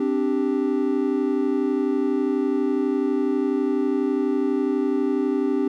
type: chord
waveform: triangle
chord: C suspended second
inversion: none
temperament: equal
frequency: 261.6 / 293.7 / 392 Hz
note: C4 / D4 / G4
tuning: 0 / 0 / 0 cents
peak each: -22 dBFS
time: 0-5.68 s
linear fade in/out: 5 ms
effects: none